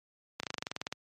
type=slowing click train; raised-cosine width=0.2 ms; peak=-17 dBFS; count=13; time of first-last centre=0.4-0.925 s; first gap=33 ms; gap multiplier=1.05; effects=high-pass 100 Hz 12 dB/octave + MP3 64 kbps